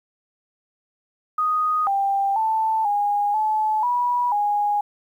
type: tone with pitch steps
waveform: sine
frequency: 1244 / 791 / 883 / 820 / 863 / 974 / 825 Hz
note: D#6 / G5 / A5 / G#5 / A5 / B5 / G#5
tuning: -1 / +15 / +6 / -22 / -34 / -24 / -12 cents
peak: -18 dBFS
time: 1.38-4.81 s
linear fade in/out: 5 ms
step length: 490 ms
effects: 9-bit